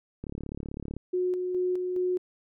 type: click train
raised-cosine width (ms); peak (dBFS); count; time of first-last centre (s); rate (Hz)
3; -23; 27; 0.24-0.966; 35.8
type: tone with tremolo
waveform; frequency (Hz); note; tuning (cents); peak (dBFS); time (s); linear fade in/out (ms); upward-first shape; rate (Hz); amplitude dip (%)
sine; 363.7; F#4; -30; -24; 1.13-2.18; 10; square; 2.4; 35
effects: none